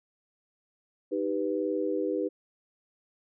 sine chord, Eb augmented, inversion none, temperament equal, 311.1 / 392 / 493.9 Hz, Eb4 / G4 / B4, 0 / 0 / 0 cents, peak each -31 dBFS, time 1.11-2.29 s, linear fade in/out 20 ms, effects none

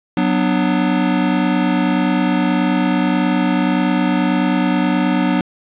square chord, B minor, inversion second, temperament just, 185.21 / 246.9 / 296.3 Hz, F#3 / B3 / D4, +2 / 0 / +15 cents, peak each -19 dBFS, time 0.17-5.41 s, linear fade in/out 2 ms, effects resampled to 8000 Hz + 8-bit

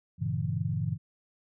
sine chord, G diminished seventh, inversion none, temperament equal with one note detuned, 98 / 116.54 / 141.91 / 164.81 Hz, G2 / Bb2 / Db3 / Fb3, 0 / 0 / +41 / 0 cents, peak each -34 / -33 / -33 / -33 dBFS, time 0.18-0.98 s, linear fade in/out 50 ms, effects none

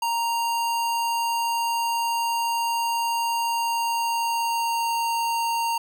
square tone with pitch glide, 931 to 925.1 Hz, A#5 to A#5, -2 to -13 cents, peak -23 dBFS, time 0.02-5.78 s, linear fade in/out 5 ms, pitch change -11 cents, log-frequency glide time 3.46-4.91 s, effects none

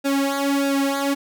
sawtooth tone with flanger, 277.7 Hz, C#4, 3 cents sharp, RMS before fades -21 dBFS, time 0.04-1.15 s, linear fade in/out 20 ms, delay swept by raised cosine 0.94 to 3.24 ms, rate 1.6 Hz, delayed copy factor -0.95, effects none

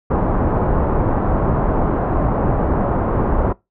pink low-pass noise, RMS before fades -17 dBFS, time 0.1-3.53 s, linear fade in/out 10 ms, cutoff 1100 Hz, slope 24 dB/octave, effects noise-tail reverb RT60 0.2 s tail -22 dB re dry

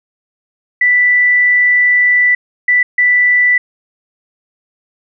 sine tone bursts at uneven times, 1975.5 Hz, B6, in tune, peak -7 dBFS, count 3, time 0.81-2.35 / 2.68-2.83 / 2.98-3.58 s, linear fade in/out 5 ms, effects none

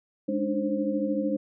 sine tone cluster, 207.9 / 289.3 / 302.5 / 528 Hz, G#3 / D4 / D#4 / C5, +2 / -26 / -49 / +16 cents, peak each -30 dBFS, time 0.28-1.37 s, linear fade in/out 10 ms, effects none

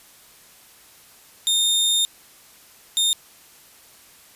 sawtooth tone bursts at uneven times, 3652 Hz, A#7, 36 cents flat, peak -14 dBFS, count 2, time 1.47-2.05 / 2.97-3.13 s, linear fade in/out 0 ms, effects white hiss -50 dBFS RMS until 4.35 s + resampled to 32000 Hz

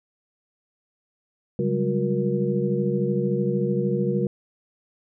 sine tone cluster, 137.7 / 188.1 / 201.3 / 362.6 / 473.1 Hz, C#3 / F#3 / G3 / F#4 / A#4, -11 / +29 / +46 / -35 / +26 cents, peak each -27 dBFS, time 1.59-4.27 s, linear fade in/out 2 ms, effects none

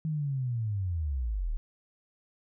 sine linear sweep, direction down, 160.1 to 32.7 Hz, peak -28 dBFS, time 0.05-1.57 s, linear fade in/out 0 ms, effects none

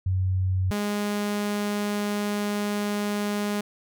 sine / sawtooth tone pair in turn, 93.4 / 206.3 Hz, F#2 / G#3, +17 / -11 cents, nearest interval octave + major second, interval 1372 cents, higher second, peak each -21 / -21 dBFS, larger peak neither, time 0.06-0.71 / 0.71-3.61 s, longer second, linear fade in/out 5 ms, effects none

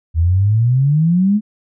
sine exponential sweep, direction up, 78.8 to 217.1 Hz, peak -10 dBFS, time 0.14-1.41 s, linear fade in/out 50 ms, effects none

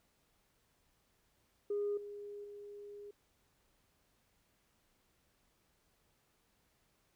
sine tone with level steps, 409.9 Hz, G#4, 23 cents flat, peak -32 / -44 / -47 dBFS, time 1.7-3.11 s, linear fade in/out 5 ms, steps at 1.97 / 2.44 s, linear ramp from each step 5 ms, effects tanh soft clip ceiling -29 dBFS + pink hiss -75 dBFS RMS until 7.15 s

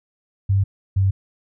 sine tone pair in turn, 98 / 96.59 Hz, G2 / G2, 0 / -25 cents, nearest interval unison, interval 25 cents, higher first, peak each -14 dBFS, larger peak neither, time 0.49-0.64 / 0.96-1.11 s, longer neither, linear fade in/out 10 ms, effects none

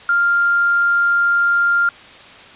sine tone, 1396.9 Hz, F6, in tune, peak -12 dBFS, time 0.09-1.89 s, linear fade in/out 2 ms, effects white hiss -40 dBFS RMS until 2.55 s + resampled to 8000 Hz

